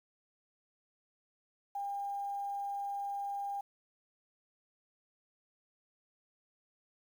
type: tone with quantisation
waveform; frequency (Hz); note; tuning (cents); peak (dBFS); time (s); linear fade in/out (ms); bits
sine; 802; G5; +39; -35; 1.75-3.61; 5; 10
effects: none